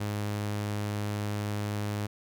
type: tone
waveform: sawtooth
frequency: 103.83 Hz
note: G#2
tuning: in tune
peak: -26 dBFS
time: 0-2.07 s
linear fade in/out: 10 ms
effects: none